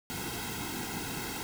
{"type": "noise with comb filter", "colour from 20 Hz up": "pink", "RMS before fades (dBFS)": -37, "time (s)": [0.1, 1.43], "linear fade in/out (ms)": 0, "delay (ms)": 1.7, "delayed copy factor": -0.95, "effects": []}